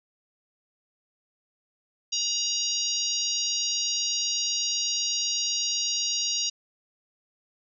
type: harmonic tone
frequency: 948 Hz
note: A#5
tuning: 29 cents sharp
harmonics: 3 / 4 / 5 / 6 / 7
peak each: -33 / -33 / -30 / -30 / -32 dBFS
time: 2.12-6.5 s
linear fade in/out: 10 ms
effects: none